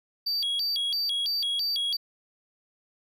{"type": "tone with vibrato", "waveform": "triangle", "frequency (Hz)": 3920, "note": "B7", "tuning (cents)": -14, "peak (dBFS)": -24, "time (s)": [0.26, 1.97], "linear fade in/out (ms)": 10, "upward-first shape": "square", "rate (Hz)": 3, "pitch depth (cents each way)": 290, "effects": []}